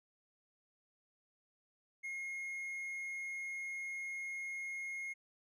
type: tone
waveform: triangle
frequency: 2150 Hz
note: C7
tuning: 47 cents sharp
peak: -38 dBFS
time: 2.03-5.14 s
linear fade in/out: 20 ms
effects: resampled to 32000 Hz